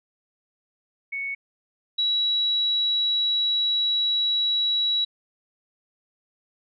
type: tone pair in turn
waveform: sine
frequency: 2217 / 3900 Hz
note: C#7 / B7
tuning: 0 / -23 cents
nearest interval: minor seventh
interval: 977 cents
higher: second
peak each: -27 / -20 dBFS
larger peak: second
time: 1.12-1.35 / 1.98-5.05 s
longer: second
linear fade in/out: 10 ms
effects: none